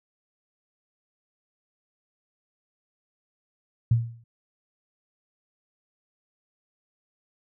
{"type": "tone with exponential decay", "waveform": "sine", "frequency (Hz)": 116.2, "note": "A#2", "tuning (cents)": -5, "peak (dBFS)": -14, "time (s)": [3.91, 4.24], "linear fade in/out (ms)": 5, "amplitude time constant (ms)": 70, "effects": []}